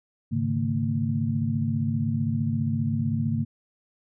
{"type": "tone cluster", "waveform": "sine", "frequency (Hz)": [104.9, 139.1, 154.3, 227.3], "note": ["G#2", "C#3", "D#3", "A#3"], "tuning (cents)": [18, 6, -14, -43], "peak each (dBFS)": [-28, -28, -32, -27], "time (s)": [0.31, 3.45], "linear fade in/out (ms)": 20, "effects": []}